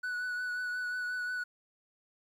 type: tone with vibrato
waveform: triangle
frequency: 1480 Hz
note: F#6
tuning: in tune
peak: -31 dBFS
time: 0.03-1.44 s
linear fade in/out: 10 ms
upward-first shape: triangle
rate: 5.6 Hz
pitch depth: 24 cents each way
effects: 11-bit